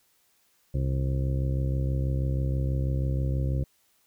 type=harmonic tone; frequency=66.2 Hz; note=C2; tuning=21 cents sharp; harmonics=1 / 2 / 3 / 4 / 5 / 6 / 7 / 8; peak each=-27 / -27 / -41 / -40 / -40 / -48 / -47 / -41 dBFS; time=0.74-3.64 s; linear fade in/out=5 ms; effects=white hiss -67 dBFS RMS until 4.06 s